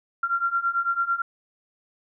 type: beating tone pair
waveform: sine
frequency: 1373 / 1382 Hz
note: F6 / F6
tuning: -30 / -19 cents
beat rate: 9 Hz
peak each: -26 / -24 dBFS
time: 0.23-1.22 s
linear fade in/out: 5 ms
effects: none